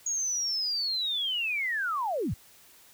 sine linear sweep, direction down, 6710 to 61.74 Hz, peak -27 dBFS, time 0.06-2.34 s, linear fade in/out 5 ms, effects white hiss -56 dBFS RMS until 2.93 s

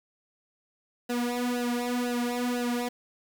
sawtooth tone with flanger, 243.4 Hz, B3, 25 cents flat, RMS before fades -29 dBFS, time 1.09-2.89 s, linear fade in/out 10 ms, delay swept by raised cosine 0.88 to 3.48 ms, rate 2 Hz, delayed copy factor -1, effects 9-bit

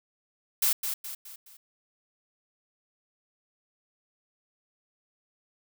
blue noise with echo, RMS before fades -24 dBFS, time 0.62-0.73 s, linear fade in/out 5 ms, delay 210 ms, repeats 4, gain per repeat -7 dB, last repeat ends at 1.57 s, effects none

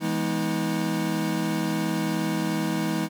square chord, E major seventh, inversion none, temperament equal with one note detuned, 164.81 / 207.7 / 246.9 / 318 Hz, E3 / G#3 / B3 / D#4, 0 / 0 / 0 / +38 cents, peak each -30 / -30 / -34 / -29 dBFS, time 0-3.09 s, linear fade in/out 50 ms, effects none

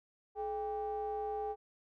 triangle ring-modulated tone, 185 Hz, F#3, in tune, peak -30 dBFS, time 0.35-1.56 s, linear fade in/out 50 ms, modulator 611 Hz, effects none

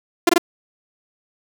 sawtooth tone bursts, 344.8 Hz, F4, 22 cents flat, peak -6 dBFS, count 3, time 0.27-0.381 s, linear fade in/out 5 ms, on 23 ms, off 21 ms, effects none

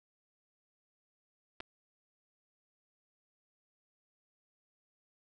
clicks, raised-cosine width 0.3 ms, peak -27 / -27 dBFS, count 2, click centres 1.603 / 1.606 s, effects none

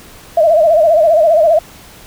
sine tone with vibrato, 642 Hz, E5, 46 cents flat, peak -6 dBFS, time 0.37-1.59 s, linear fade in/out 5 ms, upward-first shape sine, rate 15 Hz, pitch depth 110 cents each way, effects pink hiss -38 dBFS RMS until 2.06 s

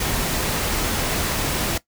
pink noise, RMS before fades -23 dBFS, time 0-1.78 s, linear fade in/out 5 ms, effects noise-tail reverb RT60 0.1 s tail -17 dB re dry

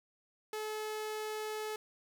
sawtooth tone, 430 Hz, A4, 40 cents flat, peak -33 dBFS, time 0.53-1.76 s, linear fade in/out 2 ms, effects none

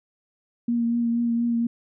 sine tone with vibrato, 234.8 Hz, A#3, 13 cents sharp, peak -20 dBFS, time 0.68-1.67 s, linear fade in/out 5 ms, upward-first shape triangle, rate 4.2 Hz, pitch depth 23 cents each way, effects none

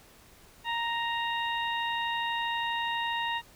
harmonic tone, 932.3 Hz, A#5, in tune, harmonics 1 / 2 / 3 / 4, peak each -31 / -34 / -36 / -39 dBFS, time 0.64-3.42 s, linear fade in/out 50 ms, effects pink hiss -56 dBFS RMS until 3.55 s

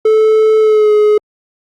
triangle tone with pitch glide, 436.1 to 422 Hz, A4 to G#4, -15 to +28 cents, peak -4 dBFS, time 0.05-1.18 s, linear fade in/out 5 ms, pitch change -57 cents, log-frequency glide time 0.59-0.92 s, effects Opus 48 kbps

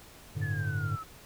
triangle chord, G suspended second, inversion none, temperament equal, 98 / 110 / 146.83 Hz, G2 / A2 / D3, 0 / 0 / 0 cents, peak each -32 dBFS, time 0.35-0.97 s, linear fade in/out 20 ms
sine exponential sweep, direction down, 1760 to 1278 Hz, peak -37 dBFS, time 0.41-1.04 s, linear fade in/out 20 ms
effects pink hiss -52 dBFS RMS until 1.25 s

